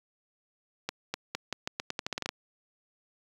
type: accelerating click train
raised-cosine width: 0.2 ms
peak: -14 dBFS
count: 14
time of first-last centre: 0.89-2.291 s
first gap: 250 ms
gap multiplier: 0.84
effects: high-pass 100 Hz 12 dB/octave + 9-bit